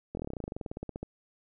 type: slowing click train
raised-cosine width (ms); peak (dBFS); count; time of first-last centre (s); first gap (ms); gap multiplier
2; -23; 22; 0.15-1.03; 22; 1.06
effects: none